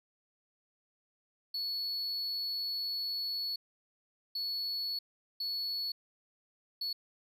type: tone bursts at uneven times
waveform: triangle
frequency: 4404 Hz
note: C#8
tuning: 12 cents flat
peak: -32 dBFS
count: 4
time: 1.54-3.56 / 4.35-4.99 / 5.4-5.92 / 6.81-6.93 s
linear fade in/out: 5 ms
effects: none